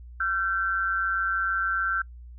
sine tone pair together, 1361.4 / 1548 Hz, F6 / G6, -45 / -22 cents, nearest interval major second, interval 223 cents, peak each -26 dBFS, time 0.2-2.02 s, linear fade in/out 5 ms, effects noise-tail reverb RT60 0.1 s tail -25 dB re dry + added 60 Hz sine -41 dBFS peak until 2.38 s

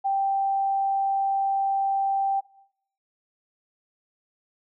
sine tone, 784 Hz, G5, in tune, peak -21 dBFS, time 0.04-2.41 s, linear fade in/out 20 ms, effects noise-tail reverb RT60 0.7 s tail -19 dB re dry

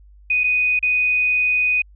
sine tone with dropouts, 2489 Hz, D#7, in tune, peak -15 dBFS, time 0.3-1.82 s, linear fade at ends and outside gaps 5 ms, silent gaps 0.436-0.44 / 0.792-0.827 s, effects added 50 Hz sine -44 dBFS peak until 1.95 s

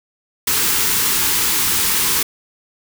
white band-stop noise, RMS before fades -17 dBFS, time 0.47-2.23 s, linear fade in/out 5 ms, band 490 to 820 Hz, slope 96 dB/octave, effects none

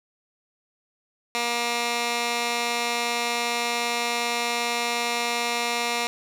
15% pulse tone with band-pass filter, 237.4 Hz, A#3, 32 cents sharp, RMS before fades -26 dBFS, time 1.35-6.07 s, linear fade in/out 0 ms, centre 3500 Hz, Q 0.56, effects none

